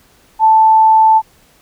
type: tone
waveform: sine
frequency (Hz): 880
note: A5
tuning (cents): 0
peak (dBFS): -5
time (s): 0.39-1.22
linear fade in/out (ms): 50
effects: pink hiss -50 dBFS RMS until 1.61 s